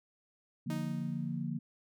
sine chord, Bb major, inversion first, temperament equal, 146.83 / 174.61 / 233.1 Hz, D3 / F3 / Bb3, 0 / 0 / 0 cents, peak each -38 dBFS, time 0.66-1.59 s, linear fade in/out 10 ms
sawtooth tone with exponential decay, 311.1 Hz, D#4, in tune, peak -34 dBFS, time 0.7-1.49 s, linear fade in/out 2 ms, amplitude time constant 170 ms
effects none

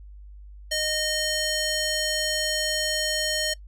square tone with band-pass filter, 616 Hz, D#5, 17 cents flat, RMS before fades -26 dBFS, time 0.71-3.54 s, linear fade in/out 10 ms, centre 5200 Hz, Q 0.83, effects noise-tail reverb RT60 0.1 s tail -22 dB re dry + added 50 Hz sine -41 dBFS peak until 3.67 s

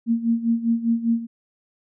sine tone with tremolo, 231 Hz, A#3, 16 cents flat, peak -15 dBFS, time 0.06-1.27 s, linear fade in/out 50 ms, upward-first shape sine, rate 5 Hz, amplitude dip 80%, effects none

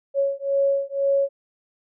sine beating tone pair, 553 / 555 Hz, C#5 / C#5, -4 / +2 cents, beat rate 2 Hz, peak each -22 dBFS, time 0.14-1.29 s, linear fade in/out 50 ms, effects none

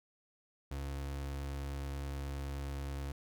35% pulse tone, 69.5 Hz, C#2, 5 cents sharp, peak -36 dBFS, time 0.71-3.12 s, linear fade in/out 5 ms, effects none

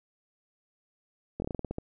slowing click train, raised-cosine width 2 ms, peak -20 dBFS, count 10, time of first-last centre 1.4-1.784 s, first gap 21 ms, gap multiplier 1.17, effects none

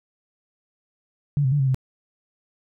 sine tone with pitch steps, 144.1 / 130.3 / 145.6 / 134.4 / 130.8 Hz, D3 / C3 / D3 / C3 / C3, -33 / -7 / -15 / +47 / 0 cents, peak -17 dBFS, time 1.37-1.745 s, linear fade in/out 0 ms, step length 75 ms, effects none

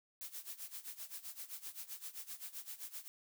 blue noise with tremolo, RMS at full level -45 dBFS, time 0.21-3.08 s, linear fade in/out 0 ms, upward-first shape sine, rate 7.7 Hz, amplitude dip 85%, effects none

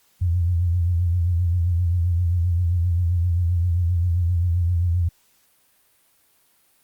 sine tone with vibrato, 87 Hz, F2, 6 cents flat, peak -17 dBFS, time 0.21-5.09 s, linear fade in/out 10 ms, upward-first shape triangle, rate 7.6 Hz, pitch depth 86 cents each way, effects white hiss -61 dBFS RMS until 6.83 s + Opus 48 kbps

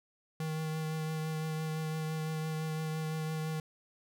square tone with vibrato, 157.4 Hz, D#3, 20 cents sharp, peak -34 dBFS, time 0.4-3.6 s, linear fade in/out 2 ms, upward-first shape triangle, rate 5.9 Hz, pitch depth 17 cents each way, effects none

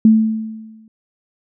sine tone with exponential decay, 220 Hz, A3, in tune, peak -4 dBFS, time 0.05-0.88 s, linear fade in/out 2 ms, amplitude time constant 180 ms, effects none

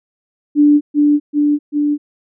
sine tone with echo, 293.7 Hz, D4, in tune, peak -6 dBFS, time 0.55-0.81 s, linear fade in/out 50 ms, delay 390 ms, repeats 3, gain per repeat -2 dB, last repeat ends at 1.98 s, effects none

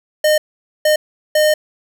square tone bursts at uneven times, 611 Hz, D#5, 32 cents flat, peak -11 dBFS, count 3, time 0.24-0.38 / 0.85-0.96 / 1.35-1.54 s, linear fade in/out 5 ms, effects none

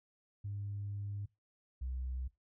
sine tone pair in turn, 101.3 / 63.82 Hz, G#2 / C2, -43 / -43 cents, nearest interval minor sixth, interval 800 cents, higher first, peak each -37 / -35 dBFS, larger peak second, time 0.44-1.26 / 1.81-2.28 s, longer first, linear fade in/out 10 ms, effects noise-tail reverb RT60 0.2 s tail -21 dB re dry + tanh soft clip ceiling -33 dBFS

